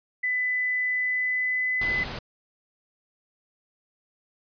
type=tone with pitch glide; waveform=sine; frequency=2000 to 2013 Hz; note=B6 to B6; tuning=+21 to +33 cents; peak=-23 dBFS; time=0.23-2.04 s; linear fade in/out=10 ms; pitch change=+12 cents; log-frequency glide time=0.89-1.91 s
type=noise; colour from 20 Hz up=pink; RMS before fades=-34 dBFS; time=1.81-2.19 s; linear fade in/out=5 ms
effects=resampled to 11025 Hz